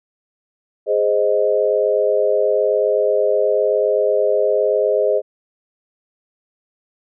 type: chord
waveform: sine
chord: Ab major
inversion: none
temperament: equal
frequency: 415.3 / 523.3 / 622.3 Hz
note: Ab4 / C5 / Eb5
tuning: 0 / 0 / 0 cents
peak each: -18 dBFS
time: 0.86-5.22 s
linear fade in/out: 50 ms
effects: none